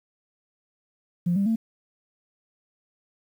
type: tone with pitch steps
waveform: sine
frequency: 174.61 / 198.27 / 225.1 Hz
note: F3 / G3 / A3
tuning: 0 / +20 / +40 cents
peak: -19 dBFS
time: 1.26-1.56 s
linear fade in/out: 10 ms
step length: 100 ms
effects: tanh soft clip ceiling -15 dBFS + 9-bit